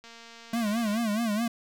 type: click train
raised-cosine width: 0.2 ms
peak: -31 dBFS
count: 218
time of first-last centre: 0.04-0.979 s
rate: 231 Hz
type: tone with vibrato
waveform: square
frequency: 220 Hz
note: A3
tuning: in tune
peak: -26 dBFS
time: 0.53-1.48 s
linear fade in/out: 5 ms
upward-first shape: sine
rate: 4.7 Hz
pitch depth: 130 cents each way
effects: none